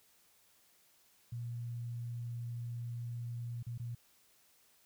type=tone with dropouts; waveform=sine; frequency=118.9 Hz; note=A#2; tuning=35 cents sharp; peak=-38 dBFS; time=1.32-3.95 s; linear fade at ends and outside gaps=5 ms; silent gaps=3.628-3.666 / 3.778-3.797 s; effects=white hiss -68 dBFS RMS until 4.85 s